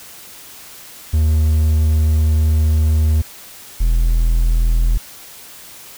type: tone pair in turn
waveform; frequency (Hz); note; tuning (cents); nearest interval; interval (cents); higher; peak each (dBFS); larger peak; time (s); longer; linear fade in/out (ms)
triangle; 77.78 / 41.2; D#2 / E1; 0 / 0; major seventh; 1100; first; -9; neither; 1.13-3.22 / 3.8-4.98; first; 10
effects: white hiss -38 dBFS RMS until 5.97 s